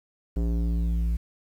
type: tone with low-pass filter sweep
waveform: square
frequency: 57.4 Hz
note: A#1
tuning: 26 cents flat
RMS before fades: -25 dBFS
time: 0.36-1.17 s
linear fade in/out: 10 ms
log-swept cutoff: 400 to 120 Hz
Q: 1.1
effects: 9-bit